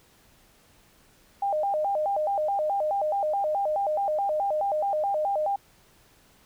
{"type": "tone with vibrato", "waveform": "sine", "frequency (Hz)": 699, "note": "F5", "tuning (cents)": 1, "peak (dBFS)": -23, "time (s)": [1.42, 5.56], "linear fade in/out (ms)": 5, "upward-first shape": "square", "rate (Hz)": 4.7, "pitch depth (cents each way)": 230, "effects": ["pink hiss -59 dBFS RMS until 6.45 s"]}